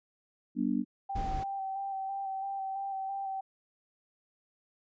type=chord; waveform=sine; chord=G major; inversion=none; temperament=just; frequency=196 / 245 / 294 Hz; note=G3 / B3 / D4; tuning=0 / -14 / +2 cents; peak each=-33 / -30 / -32 dBFS; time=0.55-0.85 s; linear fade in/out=50 ms
type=tone with vibrato; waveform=sine; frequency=779 Hz; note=G5; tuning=11 cents flat; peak=-33 dBFS; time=1.09-3.41 s; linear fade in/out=10 ms; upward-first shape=square; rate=3 Hz; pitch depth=17 cents each way
type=noise; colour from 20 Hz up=brown; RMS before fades=-35 dBFS; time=1.15-1.44 s; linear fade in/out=10 ms
effects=resampled to 16000 Hz